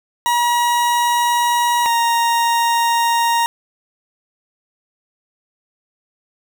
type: tone pair in turn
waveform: 40% pulse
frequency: 957 / 933.5 Hz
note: A#5 / A#5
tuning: +45 / +2 cents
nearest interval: unison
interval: 43 cents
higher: first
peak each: -13 dBFS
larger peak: neither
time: 0.26-1.86 / 1.86-3.46 s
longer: neither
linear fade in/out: 0 ms
effects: none